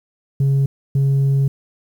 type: tone bursts at uneven times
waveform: sine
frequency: 137.4 Hz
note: C#3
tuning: 15 cents flat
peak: -10 dBFS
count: 2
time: 0.4-0.66 / 0.95-1.48 s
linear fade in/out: 5 ms
effects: tanh soft clip ceiling -12 dBFS + 8-bit